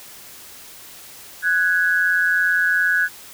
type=tone pair together; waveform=sine; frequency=1483.8 / 1661.2 Hz; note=F#6 / G#6; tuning=+4 / 0 cents; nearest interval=major second; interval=196 cents; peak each=-18 dBFS; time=1.42-3.09 s; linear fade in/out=50 ms; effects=white hiss -41 dBFS RMS until 3.33 s